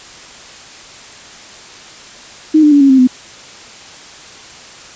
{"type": "tone with pitch steps", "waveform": "sine", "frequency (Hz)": [311.1, 298.6, 286.6, 275.1, 264, 253.4], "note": ["D#4", "D4", "D4", "C#4", "C4", "B3"], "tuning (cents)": [0, 29, -42, -13, 16, 45], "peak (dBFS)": -4, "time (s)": [2.54, 3.074], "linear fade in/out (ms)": 10, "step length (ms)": 89, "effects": ["white hiss -35 dBFS RMS until 4.95 s", "resampled to 16000 Hz"]}